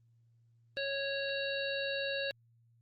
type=harmonic tone with a mistuned harmonic; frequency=552 Hz; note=C#5; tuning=7 cents flat; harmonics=1 / 3 / 5 / 7 / 8; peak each=-36 / -39 / -41 / -41 / -45 dBFS; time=0.77-2.31 s; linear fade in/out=0 ms; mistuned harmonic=8; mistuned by=+20 cents; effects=added 116 Hz sine -64 dBFS peak until 2.81 s + Opus 24 kbps